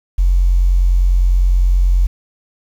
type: tone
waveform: sine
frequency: 44.86 Hz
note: F1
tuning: 47 cents sharp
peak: -8 dBFS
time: 0.18-2.07 s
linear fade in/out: 10 ms
effects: tanh soft clip ceiling -4 dBFS + 7-bit